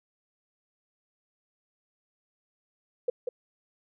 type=tone with echo; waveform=sine; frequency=491.3 Hz; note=B4; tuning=9 cents flat; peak=-22 dBFS; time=3.08-3.1 s; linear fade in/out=5 ms; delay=190 ms; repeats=1; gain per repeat=-5 dB; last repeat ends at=3.29 s; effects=none